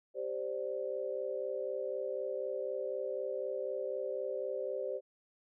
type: chord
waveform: sine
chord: G suspended fourth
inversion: none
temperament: equal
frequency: 392 / 523.3 / 587.3 Hz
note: G4 / C5 / D5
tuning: 0 / 0 / 0 cents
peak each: -40 / -37 / -40 dBFS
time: 0.14-5.01 s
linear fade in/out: 50 ms
effects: none